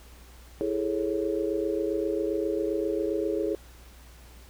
sine chord, A major seventh, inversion second, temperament just, 330 / 412.5 / 440 / 550 Hz, E4 / G#4 / A4 / C#5, +2 / -12 / 0 / -14 cents, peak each -30 / -29 / -33 / -33 dBFS, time 0.61-3.55 s, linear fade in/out 0 ms, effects added 60 Hz sine -48 dBFS peak until 4.49 s + pink hiss -54 dBFS RMS until 4.49 s

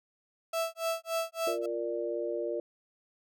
35% pulse tone with tremolo, 659.3 Hz, E5, in tune, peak -26 dBFS, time 0.53-1.66 s, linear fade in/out 5 ms, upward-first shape sine, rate 3.5 Hz, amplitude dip 100%
sine chord, Bb major, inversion second, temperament equal with one note detuned, 349.2 / 466.2 / 589 Hz, F4 / Bb4 / D5, 0 / 0 / +5 cents, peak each -35 dBFS, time 1.47-2.6 s, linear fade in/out 2 ms
effects none

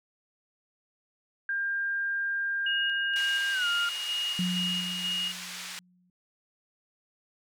sine tone with pitch glide, 1600 to 1400.9 Hz, G6 to F6, +35 to +5 cents, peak -27 dBFS, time 1.49-3.89 s, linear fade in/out 2 ms, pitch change -230 cents, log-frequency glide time 3.52-3.67 s
sine tone with tremolo, 2866 Hz, F7, 44 cents sharp, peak -28 dBFS, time 2.66-5.32 s, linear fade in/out 5 ms, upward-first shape square, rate 2.1 Hz, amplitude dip 40%
pink band-pass noise, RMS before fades -40 dBFS, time 3.16-5.79 s, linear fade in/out 0 ms, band 1800 to 7700 Hz, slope 12 dB/octave
sine tone with exponential decay, 180 Hz, F#3, 47 cents flat, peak -25 dBFS, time 4.39-6.1 s, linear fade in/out 2 ms, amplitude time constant 370 ms
effects none

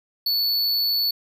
square tone, 4444 Hz, C#8, 4 cents sharp, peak -20 dBFS, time 0.26-1.11 s, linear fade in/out 5 ms, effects none

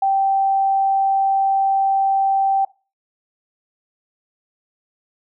sine tone, 780 Hz, G5, 9 cents flat, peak -14 dBFS, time 0.02-2.65 s, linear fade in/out 5 ms, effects noise-tail reverb RT60 0.3 s tail -20 dB re dry

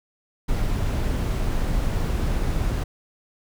brown noise, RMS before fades -23 dBFS, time 0.48-2.84 s, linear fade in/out 10 ms, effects none

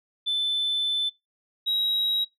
sine tone pair in turn, 3520 / 3835 Hz, A7 / A#7, 0 / +48 cents, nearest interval minor second, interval 148 cents, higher second, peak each -21 / -20 dBFS, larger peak second, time 0.26-1.1 / 1.66-2.25 s, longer first, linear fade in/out 20 ms, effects noise-tail reverb RT60 0.2 s tail -24 dB re dry + tanh soft clip ceiling -20 dBFS

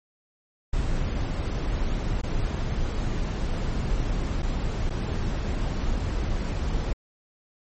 brown noise with dropouts, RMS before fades -26 dBFS, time 0.73-6.93 s, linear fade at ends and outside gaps 5 ms, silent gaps 2.216-2.234 / 4.422-4.428 / 4.896-4.904 s, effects MP3 32 kbps

